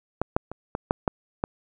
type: clicks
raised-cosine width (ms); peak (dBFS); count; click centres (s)
1; -9 / -6 / -21 / -13 / -6 / -7 / -10; 7; 0.216 / 0.365 / 0.516 / 0.751 / 0.909 / 1.078 / 1.439
effects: none